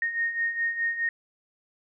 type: beating tone pair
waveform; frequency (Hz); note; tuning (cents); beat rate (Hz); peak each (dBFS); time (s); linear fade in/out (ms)
sine; 1849 / 1853.8; A#6 / A#6; -15 / -10; 4.8; -32 / -26; 0.02-1.09; 2
effects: none